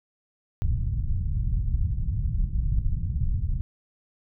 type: low-pass noise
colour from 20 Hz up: pink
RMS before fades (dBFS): -25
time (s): 0.62-3.61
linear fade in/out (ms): 0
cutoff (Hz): 130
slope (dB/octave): 24
effects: none